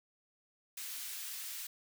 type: high-pass noise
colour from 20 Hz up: white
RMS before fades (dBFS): -43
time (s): 0.77-1.67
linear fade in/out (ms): 5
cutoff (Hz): 1800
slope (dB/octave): 12
effects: none